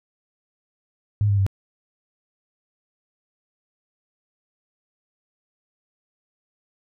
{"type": "tone with pitch steps", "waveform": "sine", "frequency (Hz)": [103.83, 100.58, 97.44], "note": ["G#2", "G2", "G2"], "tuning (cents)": [0, 45, -10], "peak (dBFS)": -16, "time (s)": [1.21, 1.465], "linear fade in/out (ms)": 0, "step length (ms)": 85, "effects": []}